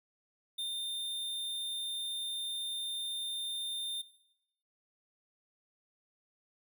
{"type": "tone", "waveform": "square", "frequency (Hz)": 3618, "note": "A7", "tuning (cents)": 48, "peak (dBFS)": -35, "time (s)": [0.58, 4.02], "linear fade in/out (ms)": 10, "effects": ["noise-tail reverb RT60 0.8 s tail -17 dB re dry"]}